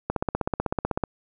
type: click train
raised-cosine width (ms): 1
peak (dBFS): -10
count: 16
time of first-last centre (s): 0.1-1.038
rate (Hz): 16
effects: none